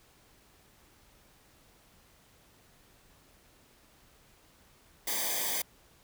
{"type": "noise with comb filter", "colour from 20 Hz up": "white", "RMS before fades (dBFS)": -32, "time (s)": [5.07, 5.62], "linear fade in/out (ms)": 5, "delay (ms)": 0.73, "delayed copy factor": -0.95, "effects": ["pink hiss -62 dBFS RMS until 6.03 s"]}